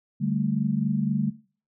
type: chord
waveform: sine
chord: D suspended fourth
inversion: none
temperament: equal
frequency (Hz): 146.83 / 196 / 220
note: D3 / G3 / A3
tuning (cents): 0 / 0 / 0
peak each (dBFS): -27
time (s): 0.2-1.31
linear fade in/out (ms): 20
effects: noise-tail reverb RT60 0.4 s tail -19 dB re dry